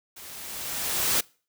white noise with level ramp, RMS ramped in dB -44 to -22 dBFS, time 0.16-1.21 s, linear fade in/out 10 ms, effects noise-tail reverb RT60 0.4 s tail -25 dB re dry

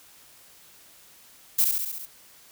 violet noise with echo, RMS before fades -20 dBFS, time 1.58-1.65 s, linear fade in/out 10 ms, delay 68 ms, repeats 6, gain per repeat -3 dB, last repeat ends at 2.058 s, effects white hiss -53 dBFS RMS until 2.51 s

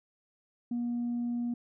sine tone, 239.4 Hz, A#3, 46 cents sharp, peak -28 dBFS, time 0.71-1.54 s, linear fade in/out 5 ms, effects tanh soft clip ceiling -27 dBFS

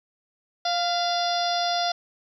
harmonic tone with a mistuned harmonic, 699 Hz, F5, 1 cent sharp, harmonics 1 / 2 / 3 / 4 / 5 / 6 / 7 / 8, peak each -24 / -33 / -40 / -41 / -31 / -35 / -31 / -36 dBFS, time 0.65-1.92 s, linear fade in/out 5 ms, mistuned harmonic 3, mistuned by -58 cents, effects 10-bit

